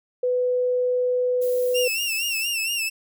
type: tone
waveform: sine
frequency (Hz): 498.2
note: B4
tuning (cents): +15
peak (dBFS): -19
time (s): 0.23-1.88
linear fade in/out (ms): 5
type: noise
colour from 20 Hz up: violet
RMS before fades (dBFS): -38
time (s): 1.41-2.48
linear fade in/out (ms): 10
type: tone with vibrato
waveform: sawtooth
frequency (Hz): 2716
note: F7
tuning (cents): -49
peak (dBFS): -20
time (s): 1.74-2.9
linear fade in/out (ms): 20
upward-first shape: sine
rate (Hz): 4.3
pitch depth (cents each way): 79
effects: none